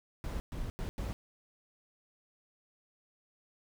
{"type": "noise bursts at uneven times", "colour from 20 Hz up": "brown", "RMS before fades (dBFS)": -37, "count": 4, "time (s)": [[0.24, 0.4], [0.52, 0.7], [0.79, 0.89], [0.98, 1.13]], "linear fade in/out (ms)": 0, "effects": []}